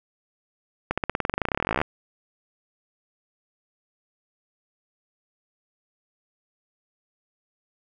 accelerating click train, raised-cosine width 0.5 ms, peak -8 dBFS, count 29, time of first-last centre 0.91-1.815 s, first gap 66 ms, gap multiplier 0.94, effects none

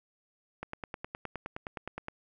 click train, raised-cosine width 0.5 ms, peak -22 dBFS, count 15, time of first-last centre 0.63-2.084 s, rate 9.63 Hz, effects none

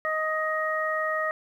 harmonic tone, 626 Hz, D#5, 10 cents sharp, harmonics 1 / 2 / 3, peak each -29 / -29 / -29 dBFS, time 0.05-1.31 s, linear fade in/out 0 ms, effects 10-bit

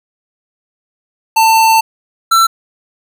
square tone pair in turn, 893 / 1340.4 Hz, A5 / E6, +25 / +29 cents, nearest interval perfect fifth, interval 704 cents, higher second, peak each -7 dBFS, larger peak neither, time 1.36-1.81 / 2.31-2.47 s, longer first, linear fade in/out 10 ms, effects none

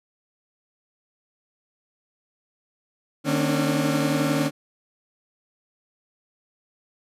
30% pulse tone cluster, 151.5 / 230.3 / 272.1 / 291.7 Hz, D#3 / A#3 / C#4 / D4, -46 / -21 / -32 / -12 cents, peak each -23 / -27 / -22 / -24 dBFS, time 3.24-4.51 s, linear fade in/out 50 ms, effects resampled to 32000 Hz

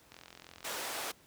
click train, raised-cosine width 0.2 ms, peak -32 dBFS, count 29, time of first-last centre 0.12-0.768 s, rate 43.2 Hz
pink band-pass noise, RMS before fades -39 dBFS, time 0.64-1.12 s, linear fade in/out 10 ms, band 520 to 16000 Hz, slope 12 dB/octave
effects pink hiss -62 dBFS RMS until 1.26 s + high-pass 60 Hz 12 dB/octave

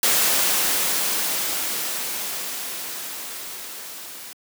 white noise with level ramp, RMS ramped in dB -18 to -38 dBFS, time 0.03-4.33 s, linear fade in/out 2 ms, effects high-pass 200 Hz 12 dB/octave

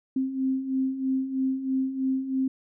sine beating tone pair, 261.6 / 264.7 Hz, C4 / C4, 0 / +20 cents, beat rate 3.1 Hz, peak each -31 / -25 dBFS, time 0.16-2.48 s, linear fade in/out 5 ms, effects none

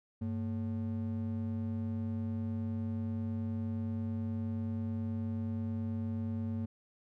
triangle ring-modulated tone, 163.1 Hz, E3, 18 cents flat, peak -28 dBFS, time 0.21-6.66 s, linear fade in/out 10 ms, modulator 64.4 Hz, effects none

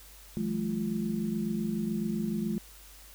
sine tone cluster, 165.6 / 187.5 / 214.7 / 345.5 Hz, E3 / F#3 / A3 / F4, +8 / +23 / -42 / -19 cents, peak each -37 / -37 / -30 / -38 dBFS, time 0.37-2.58 s, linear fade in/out 0 ms, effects added 50 Hz sine -53 dBFS peak until 3.14 s + white hiss -53 dBFS RMS until 3.14 s

